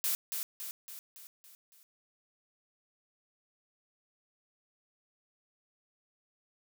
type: noise with echo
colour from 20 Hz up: blue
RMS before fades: -31 dBFS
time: 0.04-0.15 s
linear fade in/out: 0 ms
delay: 280 ms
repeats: 6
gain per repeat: -5 dB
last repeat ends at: 1.83 s
effects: none